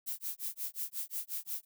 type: noise with tremolo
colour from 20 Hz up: violet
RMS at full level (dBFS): -36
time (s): 0.06-1.65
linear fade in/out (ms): 20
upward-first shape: sine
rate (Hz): 5.6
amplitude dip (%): 100
effects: none